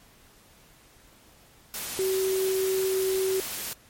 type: tone in noise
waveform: sine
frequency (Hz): 380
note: F#4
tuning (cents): +46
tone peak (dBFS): -23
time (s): 1.99-3.4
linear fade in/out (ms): 0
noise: white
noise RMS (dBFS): -34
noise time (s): 1.74-3.73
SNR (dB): +8
effects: pink hiss -56 dBFS RMS until 3.89 s + MP3 64 kbps